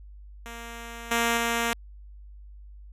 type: tone with level steps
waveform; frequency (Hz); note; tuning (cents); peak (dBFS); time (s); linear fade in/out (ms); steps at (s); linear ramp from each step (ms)
5% pulse; 233.1; A#3; 0; -27 / -11 / -13; 0.46-1.73; 0; 1.11 / 1.37; 5
effects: added 50 Hz sine -43 dBFS peak until 2.92 s + resampled to 32000 Hz